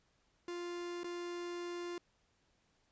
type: tone with dropouts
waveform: 45% pulse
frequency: 349.2 Hz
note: F4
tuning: in tune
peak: -40 dBFS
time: 0.48-1.98 s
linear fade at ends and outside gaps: 2 ms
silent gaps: 1.034-1.043 s
effects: pink hiss -75 dBFS RMS until 2.91 s + resampled to 16000 Hz